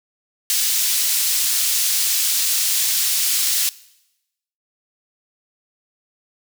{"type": "high-pass noise", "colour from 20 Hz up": "pink", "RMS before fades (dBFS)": -19, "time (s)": [0.5, 3.69], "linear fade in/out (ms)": 0, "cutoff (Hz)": 4500, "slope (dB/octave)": 12, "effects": ["noise-tail reverb RT60 0.9 s tail -20 dB re dry"]}